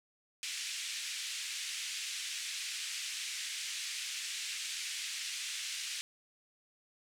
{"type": "band-pass noise", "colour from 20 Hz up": "pink", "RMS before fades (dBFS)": -40, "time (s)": [0.43, 6.01], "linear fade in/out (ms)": 0, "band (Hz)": [2200, 8800], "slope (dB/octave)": 24, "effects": []}